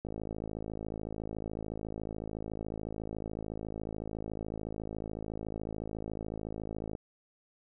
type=click train; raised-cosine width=2 ms; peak=-25 dBFS; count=373; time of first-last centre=0.05-6.952 s; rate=53.9 Hz; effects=none